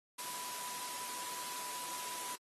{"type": "tone in noise", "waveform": "sine", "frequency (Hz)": 987.8, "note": "B5", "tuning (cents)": 0, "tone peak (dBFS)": -47, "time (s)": [0.18, 2.36], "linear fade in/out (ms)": 10, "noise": "white", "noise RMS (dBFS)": -43, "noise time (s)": [0.18, 2.36], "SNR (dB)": -7, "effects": ["high-pass 200 Hz 12 dB/octave", "AAC 32 kbps"]}